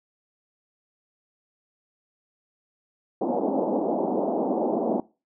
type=band-pass noise; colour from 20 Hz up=pink; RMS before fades=-25 dBFS; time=3.21-5 s; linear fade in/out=2 ms; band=210 to 840 Hz; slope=48 dB/octave; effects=noise-tail reverb RT60 0.3 s tail -21 dB re dry